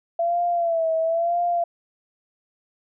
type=tone with vibrato; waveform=sine; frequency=672 Hz; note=E5; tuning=33 cents sharp; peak=-19 dBFS; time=0.19-1.64 s; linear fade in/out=5 ms; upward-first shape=sine; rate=1 Hz; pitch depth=68 cents each way; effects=none